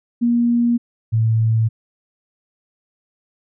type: tone pair in turn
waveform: sine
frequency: 237.4 / 112.04 Hz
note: A#3 / A2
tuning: +32 / +32 cents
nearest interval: octave + minor second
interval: 1300 cents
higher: first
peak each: -13 dBFS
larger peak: neither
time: 0.21-0.78 / 1.12-1.69 s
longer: neither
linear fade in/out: 20 ms
effects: none